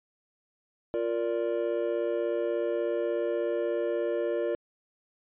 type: chord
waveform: triangle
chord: Bb major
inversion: second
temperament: just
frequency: 349.6 / 466.2 / 582.7 Hz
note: F4 / Bb4 / D5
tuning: +2 / 0 / -14 cents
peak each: -29 dBFS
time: 0.94-4.55 s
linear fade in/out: 0 ms
effects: resampled to 8000 Hz